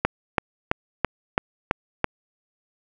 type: click train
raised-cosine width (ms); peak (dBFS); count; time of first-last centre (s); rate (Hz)
0.5; -3; 7; 0.05-2.043; 3.01
effects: none